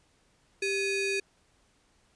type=ring-modulated tone; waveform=square; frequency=1046.5 Hz; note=C6; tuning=in tune; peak=-25 dBFS; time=0.62-1.2 s; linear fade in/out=5 ms; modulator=1440 Hz; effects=pink hiss -67 dBFS RMS until 2.15 s + resampled to 22050 Hz